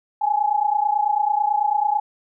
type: tone pair together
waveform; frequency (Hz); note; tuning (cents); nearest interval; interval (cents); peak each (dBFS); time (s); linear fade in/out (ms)
sine; 821 / 850.1; G#5 / G#5; -20 / +40; minor second; 60; -20; 0.21-2; 10
effects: none